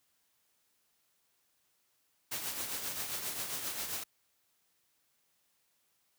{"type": "noise with tremolo", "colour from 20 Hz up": "white", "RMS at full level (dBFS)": -36, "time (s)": [2.31, 4.04], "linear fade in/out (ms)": 10, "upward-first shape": "triangle", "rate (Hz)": 7.5, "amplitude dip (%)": 55, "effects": ["white hiss -75 dBFS RMS until 6.18 s", "high-pass 60 Hz 12 dB/octave"]}